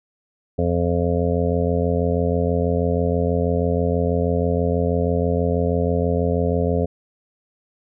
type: harmonic tone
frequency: 86.2 Hz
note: F2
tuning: 22 cents flat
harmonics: 1 / 2 / 3 / 5 / 6 / 7 / 8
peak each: -22 / -24 / -26 / -24 / -25 / -29 / -31 dBFS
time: 0.58-6.86 s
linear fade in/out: 10 ms
effects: none